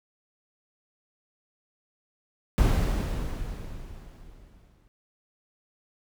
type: noise with exponential decay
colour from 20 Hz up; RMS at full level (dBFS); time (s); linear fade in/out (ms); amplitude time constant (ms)
brown; -19; 2.58-4.88; 0; 500
effects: none